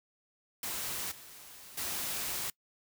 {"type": "noise with level steps", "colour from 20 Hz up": "white", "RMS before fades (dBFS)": [-37, -51, -36], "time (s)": [0.63, 2.5], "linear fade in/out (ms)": 2, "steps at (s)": [1.11, 1.77], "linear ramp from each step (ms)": 10, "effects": ["noise-tail reverb RT60 0.1 s tail -24 dB re dry"]}